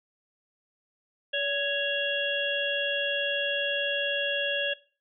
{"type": "harmonic tone with a mistuned harmonic", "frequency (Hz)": 554.4, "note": "C#5", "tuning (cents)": 0, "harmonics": [1, 3, 5, 6], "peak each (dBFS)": [-31, -31, -31, -31], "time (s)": [1.33, 4.74], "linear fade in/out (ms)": 10, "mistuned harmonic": 1, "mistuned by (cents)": 42, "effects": ["noise-tail reverb RT60 0.4 s tail -20 dB re dry"]}